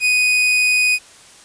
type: tone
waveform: 40% pulse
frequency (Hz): 2489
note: D#7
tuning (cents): 0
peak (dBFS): -12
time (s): 0-0.99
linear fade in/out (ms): 50
effects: white hiss -44 dBFS RMS until 1.44 s + resampled to 22050 Hz